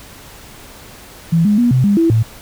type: tone with pitch steps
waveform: sine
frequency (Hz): 165.9 / 207.8 / 240.7 / 128.3 / 202.7 / 330.9 / 111.6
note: E3 / G#3 / B3 / C3 / G#3 / E4 / A2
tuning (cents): +11 / +1 / -44 / -34 / -42 / +7 / +25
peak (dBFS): -9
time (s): 1.32-2.23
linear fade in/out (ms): 10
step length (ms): 130
effects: pink hiss -38 dBFS RMS until 2.41 s